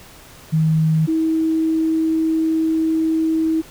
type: tone pair in turn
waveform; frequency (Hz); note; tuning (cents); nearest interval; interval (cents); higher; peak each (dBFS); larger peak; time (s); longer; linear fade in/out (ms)
sine; 158.4 / 320.7; D#3 / E4; +31 / -48; octave; 1221; second; -13 / -15; first; 0.52-1.07 / 1.07-3.62; second; 20
effects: pink hiss -43 dBFS RMS until 3.7 s